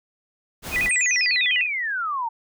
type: noise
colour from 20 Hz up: pink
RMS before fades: -32 dBFS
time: 0.62-0.91 s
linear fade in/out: 50 ms
type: tone with vibrato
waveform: sine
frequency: 2217 Hz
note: C#7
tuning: in tune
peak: -19 dBFS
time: 0.71-1.67 s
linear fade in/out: 50 ms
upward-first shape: square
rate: 10 Hz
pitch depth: 200 cents each way
type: exponential sweep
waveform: sine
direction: down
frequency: 8870 to 885 Hz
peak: -23 dBFS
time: 0.89-2.29 s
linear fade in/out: 10 ms
effects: none